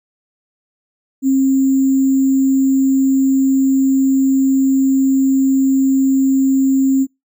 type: tone with sample-and-hold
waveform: sine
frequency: 268 Hz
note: C4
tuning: 42 cents sharp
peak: -10 dBFS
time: 1.22-7.07 s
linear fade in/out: 50 ms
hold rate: 7350 Hz
effects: noise-tail reverb RT60 0.2 s tail -25 dB re dry